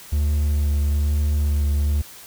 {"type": "tone with vibrato", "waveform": "triangle", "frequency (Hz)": 73.42, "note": "D2", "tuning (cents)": 0, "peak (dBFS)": -15, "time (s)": [0.12, 2.02], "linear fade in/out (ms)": 10, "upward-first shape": "triangle", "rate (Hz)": 1.1, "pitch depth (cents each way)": 25, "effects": ["white hiss -42 dBFS RMS until 2.26 s"]}